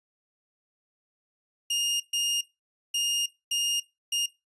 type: tone bursts at uneven times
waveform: sawtooth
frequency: 2835 Hz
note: F7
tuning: 25 cents sharp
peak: -22 dBFS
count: 5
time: 1.7-2 / 2.13-2.41 / 2.94-3.26 / 3.51-3.8 / 4.12-4.26 s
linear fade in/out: 5 ms
effects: noise-tail reverb RT60 0.2 s tail -17 dB re dry + resampled to 24000 Hz